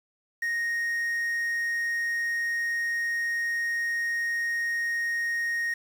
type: tone with quantisation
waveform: triangle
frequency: 1864.7 Hz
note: A#6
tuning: in tune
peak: -24 dBFS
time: 0.42-5.74 s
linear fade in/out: 5 ms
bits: 8
effects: none